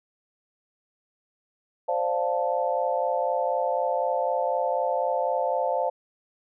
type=chord; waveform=sine; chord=D minor seventh; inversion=third; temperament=equal; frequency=523.3 / 587.3 / 698.5 / 880 Hz; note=C5 / D5 / F5 / A5; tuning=0 / 0 / 0 / 0 cents; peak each=-27 / -29 / -28 / -29 dBFS; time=1.88-5.9 s; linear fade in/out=10 ms; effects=none